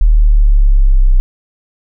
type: linear sweep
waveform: sine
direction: down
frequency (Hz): 39.13 to 31.27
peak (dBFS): -4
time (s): 0.01-1.2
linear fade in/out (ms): 0
effects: none